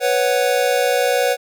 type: chord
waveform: square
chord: B suspended second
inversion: none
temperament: equal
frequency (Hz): 493.9 / 554.4 / 740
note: B4 / C#5 / F#5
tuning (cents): 0 / 0 / 0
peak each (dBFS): -19 / -20 / -22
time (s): 0-1.37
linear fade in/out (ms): 50
effects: none